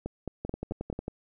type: two click trains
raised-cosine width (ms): 2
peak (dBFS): -20 / -20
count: 8 / 5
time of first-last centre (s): 0.45-1.081 / 0.06-0.928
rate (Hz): 11.1 / 4.61
effects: none